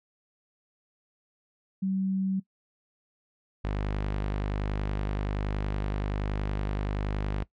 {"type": "tone pair in turn", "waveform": ["sine", "sawtooth"], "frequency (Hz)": [191.1, 50.62], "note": ["G3", "G#1"], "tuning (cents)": [-44, -44], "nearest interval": "octave + major seventh", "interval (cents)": 2300, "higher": "first", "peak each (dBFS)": [-25, -24], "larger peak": "second", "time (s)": [[1.82, 2.4], [3.64, 7.44]], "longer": "second", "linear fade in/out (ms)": 10, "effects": ["noise-tail reverb RT60 0.1 s tail -20 dB re dry", "low-pass 3000 Hz 12 dB/octave"]}